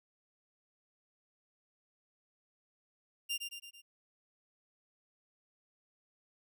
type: tone with echo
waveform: sawtooth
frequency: 2794 Hz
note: F7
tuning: in tune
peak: -30 dBFS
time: 3.29-3.38 s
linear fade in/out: 20 ms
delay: 110 ms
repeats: 4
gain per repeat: -5 dB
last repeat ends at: 3.82 s
effects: none